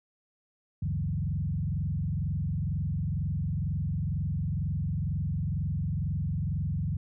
sine tone with frequency modulation, 120 Hz, B2, 49 cents flat, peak -27 dBFS, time 0.82-6.97 s, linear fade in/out 5 ms, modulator 22.1 Hz, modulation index 2.3, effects none

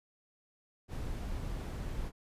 brown noise, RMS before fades -38 dBFS, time 0.88-2.12 s, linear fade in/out 50 ms, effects resampled to 32000 Hz

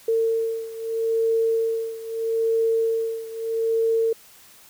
sine beating tone pair, 452.3 / 453.08 Hz, A4 / A#4, +48 / -49 cents, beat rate 0.78 Hz, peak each -22 / -25 dBFS, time 0.08-4.13 s, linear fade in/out 5 ms, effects white hiss -50 dBFS RMS until 4.69 s

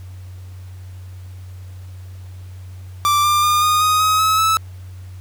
45% pulse tone with pitch steps, 1174.7 / 1192.5 / 1210.5 / 1228.8 / 1247.4 / 1266.3 / 1285.5 / 1304.9 Hz, D6 / D6 / D#6 / D#6 / D#6 / D#6 / E6 / E6, 0 / +26 / -48 / -22 / +4 / +30 / -44 / -18 cents, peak -13 dBFS, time 3.05-4.57 s, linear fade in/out 0 ms, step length 190 ms, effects added 92 Hz sine -32 dBFS peak until 5.2 s + pink hiss -51 dBFS RMS until 5.2 s

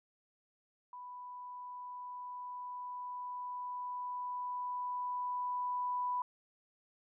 sine tone with level ramp, 990 Hz, B5, 4 cents sharp, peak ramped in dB -45 to -32 dBFS, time 0.93-6.22 s, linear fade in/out 2 ms, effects none

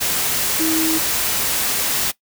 sine tone in noise, 320 Hz, D#4, 49 cents sharp, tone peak -18 dBFS, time 0.59-0.99 s, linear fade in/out 20 ms, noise white, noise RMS -20 dBFS, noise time 0-2.12 s, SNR -1 dB, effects noise-tail reverb RT60 0.1 s tail -19 dB re dry

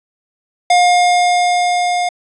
square tone with level ramp, 712 Hz, F5, 33 cents sharp, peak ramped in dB -8 to -15 dBFS, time 0.7-2.09 s, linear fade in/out 5 ms, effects resampled to 22050 Hz + 8-bit

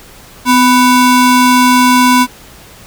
square ring-modulated tone, 621 Hz, D#5, 3 cents flat, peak -3 dBFS, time 0.45-2.27 s, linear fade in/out 50 ms, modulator 369 Hz, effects pink hiss -37 dBFS RMS until 2.86 s

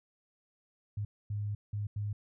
sine tone bursts at uneven times, 103.6 Hz, G#2, 4 cents flat, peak -32 dBFS, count 4, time 0.97-1.05 / 1.3-1.55 / 1.73-1.87 / 1.96-2.13 s, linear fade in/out 5 ms, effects none

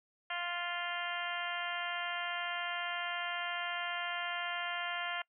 harmonic tone, 349.2 Hz, F4, in tune, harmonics 2 / 3 / 4 / 5 / 6 / 7 / 8 / 9, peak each -42 / -44 / -42 / -42 / -43 / -48 / -44 / -45 dBFS, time 0.3-5.22 s, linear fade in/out 5 ms, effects noise-tail reverb RT60 0.1 s tail -24 dB re dry

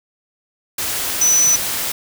sine tone in noise, 5980 Hz, F#8, 17 cents sharp, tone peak -11 dBFS, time 1.21-1.56 s, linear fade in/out 5 ms, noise white, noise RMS -22 dBFS, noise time 0.78-1.92 s, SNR +8 dB, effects none

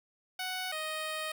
10% pulse tone pair in turn, 742 / 623.9 Hz, F#5 / D#5, +5 / +5 cents, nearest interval minor third, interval 300 cents, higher first, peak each -26 dBFS, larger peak neither, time 0.39-0.72 / 0.72-1.32 s, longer second, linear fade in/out 5 ms, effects none

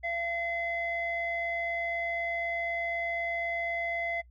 square tone with low-pass filter, 682 Hz, F5, 41 cents flat, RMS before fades -32 dBFS, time 0.03-4.22 s, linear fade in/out 20 ms, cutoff 1900 Hz, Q 7.8, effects noise-tail reverb RT60 0.1 s tail -23 dB re dry + added 60 Hz sine -53 dBFS peak until 4.3 s

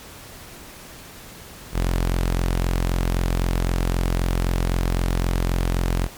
sawtooth tone, 43.85 Hz, F1, 8 cents sharp, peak -15 dBFS, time 1.72-6.09 s, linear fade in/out 50 ms, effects pink hiss -41 dBFS RMS until 6.17 s + MP3 96 kbps

